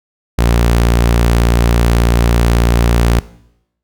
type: tone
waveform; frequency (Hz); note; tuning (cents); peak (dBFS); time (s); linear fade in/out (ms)
sawtooth; 58.27; A#1; 0; -5; 0.38-3.2; 10
effects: noise-tail reverb RT60 0.8 s tail -19 dB re dry